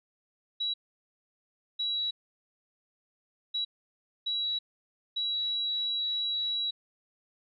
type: tone bursts at uneven times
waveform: sine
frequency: 3899 Hz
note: B7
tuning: 23 cents flat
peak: -28 dBFS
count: 5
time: 0.6-0.74 / 1.79-2.11 / 3.54-3.65 / 4.26-4.59 / 5.16-6.71 s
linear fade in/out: 10 ms
effects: none